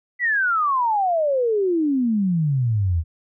sine exponential sweep, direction down, 2006 to 77.78 Hz, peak -17 dBFS, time 0.19-3.04 s, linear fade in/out 50 ms, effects none

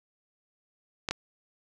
clicks, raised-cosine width 0.2 ms, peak -12 dBFS, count 2, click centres 1.088 / 1.11 s, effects none

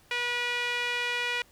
sawtooth tone with band-pass filter, 484.8 Hz, B4, 32 cents flat, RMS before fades -30 dBFS, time 0.11-1.42 s, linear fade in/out 2 ms, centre 2400 Hz, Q 2.3, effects pink hiss -60 dBFS RMS until 1.51 s

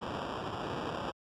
blue noise with sample-and-hold, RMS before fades -37 dBFS, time 0.01-1.12 s, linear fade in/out 20 ms, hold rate 2100 Hz, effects high-pass 80 Hz 12 dB/octave + low-pass 4000 Hz 12 dB/octave

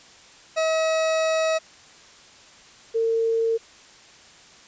40% pulse / sine tone pair in turn, 640 / 454 Hz, D#5 / A#4, +49 / -46 cents, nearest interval tritone, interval 595 cents, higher first, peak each -19 dBFS, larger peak neither, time 0.56-1.59 / 2.94-3.58 s, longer first, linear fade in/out 20 ms, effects white hiss -49 dBFS RMS until 4.67 s + resampled to 16000 Hz

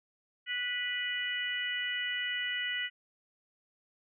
harmonic tone, 491.2 Hz, B4, 9 cents flat, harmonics 3 / 4 / 5 / 6, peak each -40 / -34 / -44 / -36 dBFS, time 0.46-2.9 s, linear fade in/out 50 ms, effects none

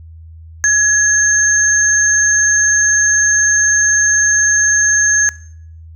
sine tone pair together, 1680 / 6372 Hz, G#6 / G8, +19 / +27 cents, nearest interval octave + major seventh, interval 2308 cents, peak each -11 dBFS, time 0.64-5.29 s, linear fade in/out 0 ms, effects noise-tail reverb RT60 0.6 s tail -20 dB re dry + added 81 Hz sine -33 dBFS peak until 5.95 s

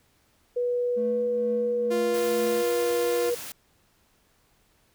sine tone with pitch glide, 488.4 to 481.4 Hz, B4 to B4, -19 to -44 cents, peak -23 dBFS, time 0.56-3.35 s, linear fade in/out 10 ms, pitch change -25 cents, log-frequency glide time 1.18-2.06 s
triangle tone with tremolo, 220 Hz, A3, in tune, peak -28 dBFS, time 0.96-2.63 s, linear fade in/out 20 ms, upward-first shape triangle, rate 2.2 Hz, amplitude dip 65%
sawtooth tone, 348.6 Hz, F4, 3 cents flat, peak -25 dBFS, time 1.9-3.31 s, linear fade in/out 20 ms
white noise, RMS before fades -38 dBFS, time 2.14-3.52 s, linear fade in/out 2 ms
effects pink hiss -65 dBFS RMS until 4.94 s

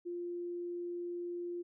sine tone, 349.2 Hz, F4, in tune, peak -37 dBFS, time 0.05-1.63 s, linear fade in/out 20 ms, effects none

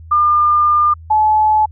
sine tone pair in turn, 1203 / 859.2 Hz, D6 / A5, +41 / -41 cents, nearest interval tritone, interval 582 cents, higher first, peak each -9 dBFS, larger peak neither, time 0.11-0.94 / 1.1-1.66 s, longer first, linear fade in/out 10 ms, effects added 81 Hz sine -33 dBFS peak until 1.71 s

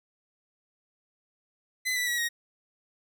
sawtooth tone with pitch steps, 2021 / 1972.6 / 1925.3 / 1879.1 Hz, B6 / B6 / B6 / A#6, +39 / -3 / -45 / +13 cents, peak -23 dBFS, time 1.85-2.29 s, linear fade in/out 20 ms, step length 110 ms, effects none

